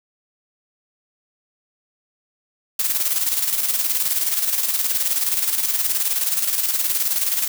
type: noise with tremolo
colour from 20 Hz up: blue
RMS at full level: -19 dBFS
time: 2.79-7.48 s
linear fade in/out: 5 ms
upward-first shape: square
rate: 19 Hz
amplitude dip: 50%
effects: none